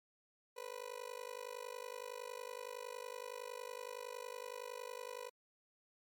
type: tone with amplitude modulation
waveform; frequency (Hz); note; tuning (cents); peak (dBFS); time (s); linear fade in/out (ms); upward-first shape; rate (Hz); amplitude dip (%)
30% pulse; 493.9; B4; 0; -38; 0.56-5.3; 20; sine; 50.8; 100
effects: MP3 96 kbps